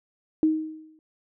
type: tone with exponential decay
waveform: sine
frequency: 313.7 Hz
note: D#4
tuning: 14 cents sharp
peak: -15 dBFS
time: 0.43-0.99 s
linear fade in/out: 1 ms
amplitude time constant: 120 ms
effects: none